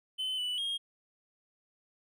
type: tone with pitch steps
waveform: triangle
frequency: 3046 / 2970 / 3246 Hz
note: F#7 / F#7 / G#7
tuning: +50 / +6 / -40 cents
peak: -30 dBFS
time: 0.18-0.78 s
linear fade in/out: 20 ms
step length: 200 ms
effects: none